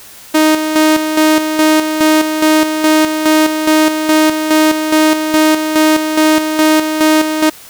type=tone with tremolo; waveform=sawtooth; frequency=311.1 Hz; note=D#4; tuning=in tune; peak=-3 dBFS; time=0.34-7.5 s; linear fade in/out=10 ms; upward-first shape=square; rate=2.4 Hz; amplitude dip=55%; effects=white hiss -36 dBFS RMS until 7.69 s